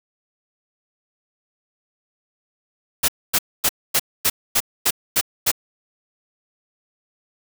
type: noise bursts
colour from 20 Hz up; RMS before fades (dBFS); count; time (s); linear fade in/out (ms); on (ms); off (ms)
white; -17; 9; 3.03-5.516; 10; 54; 250
effects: none